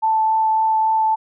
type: tone with vibrato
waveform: sine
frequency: 880 Hz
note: A5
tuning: in tune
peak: -14 dBFS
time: 0.02-1.16 s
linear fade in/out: 20 ms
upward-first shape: triangle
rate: 3.6 Hz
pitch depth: 9 cents each way
effects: none